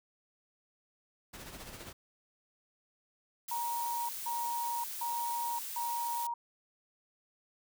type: noise with tremolo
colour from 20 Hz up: pink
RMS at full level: -45 dBFS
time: 1.33-1.93 s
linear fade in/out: 10 ms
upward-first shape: sine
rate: 15 Hz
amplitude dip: 50%
type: noise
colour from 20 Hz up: blue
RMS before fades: -41 dBFS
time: 3.48-6.27 s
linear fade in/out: 5 ms
type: tone bursts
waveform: sine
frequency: 944 Hz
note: A#5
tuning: 22 cents sharp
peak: -33 dBFS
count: 4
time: 3.51-6.34 s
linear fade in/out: 5 ms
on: 580 ms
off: 170 ms
effects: none